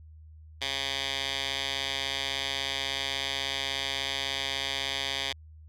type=tone with band-pass filter; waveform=10% pulse; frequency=136.4 Hz; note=C#3; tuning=28 cents flat; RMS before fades=-32 dBFS; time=0.61-5.33 s; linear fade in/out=10 ms; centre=3400 Hz; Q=2.2; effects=added 78 Hz sine -47 dBFS peak until 5.68 s